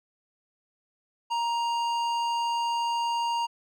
sine tone with hard clipping, 937 Hz, A#5, 9 cents sharp, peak -27 dBFS, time 1.3-3.47 s, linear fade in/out 20 ms, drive 12 dB, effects none

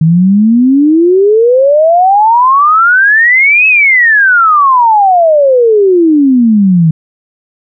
sine exponential two-way sweep, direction up then down, 155.56 to 2602 to 155.56 Hz, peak -3 dBFS, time 0.01-6.91 s, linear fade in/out 5 ms, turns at 3.67 s, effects none

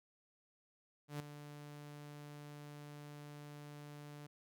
sawtooth tone with ADSR envelope, 146.83 Hz, D3, in tune, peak -35 dBFS, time 1.08-4.27 s, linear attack 120 ms, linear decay 4 ms, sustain -11 dB, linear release 9 ms, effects none

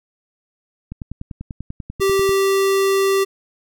click train, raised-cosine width 5 ms, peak -17 dBFS, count 15, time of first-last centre 0.92-2.293 s, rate 10.2 Hz
square tone, 390 Hz, G4, 9 cents flat, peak -15 dBFS, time 2-3.25 s, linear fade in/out 20 ms
effects none

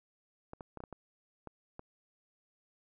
clicks, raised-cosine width 1 ms, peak -30 dBFS, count 8, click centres 0.534 / 0.608 / 0.773 / 0.804 / 0.838 / 0.927 / 1.473 / 1.794 s, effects none

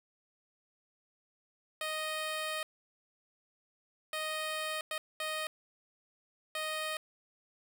10% pulse tone bursts at uneven times, 622.3 Hz, D#5, in tune, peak -26 dBFS, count 5, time 1.81-2.63 / 4.13-4.81 / 4.91-4.98 / 5.2-5.47 / 6.55-6.97 s, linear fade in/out 2 ms, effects none

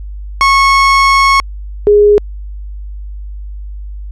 30% pulse / sine tone pair in turn, 1097 / 414.2 Hz, C#6 / G#4, -18 / -5 cents, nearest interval octave + perfect fourth, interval 1687 cents, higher first, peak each -3 dBFS, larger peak neither, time 0.41-1.4 / 1.87-2.18 s, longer first, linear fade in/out 0 ms, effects added 50 Hz sine -22 dBFS peak until 4.11 s + low-pass 6000 Hz 12 dB/octave

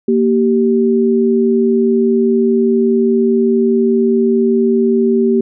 sine tone pair together, 233.1 / 388.2 Hz, A#3 / G4, 0 / -17 cents, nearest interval major sixth, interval 883 cents, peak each -12 dBFS, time 0.08-5.41 s, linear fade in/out 5 ms, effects none

